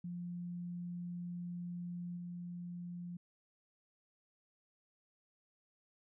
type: tone with level steps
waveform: sine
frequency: 175.2 Hz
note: F3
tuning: 6 cents sharp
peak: -40 / -42 dBFS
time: 0.04-3.17 s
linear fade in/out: 5 ms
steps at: 2.16 s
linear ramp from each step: 20 ms
effects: none